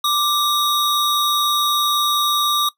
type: tone pair together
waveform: square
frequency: 1177 / 3771 Hz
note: D6 / A#7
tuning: +3 / +19 cents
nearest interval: octave + minor sixth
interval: 2016 cents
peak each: -19 / -20 dBFS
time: 0.04-2.69 s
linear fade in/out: 5 ms
effects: noise-tail reverb RT60 0.1 s tail -18 dB re dry